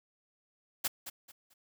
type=noise with echo; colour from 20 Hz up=white; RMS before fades=-31 dBFS; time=0.84-0.88 s; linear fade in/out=10 ms; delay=220 ms; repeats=3; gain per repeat=-11 dB; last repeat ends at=1.54 s; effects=none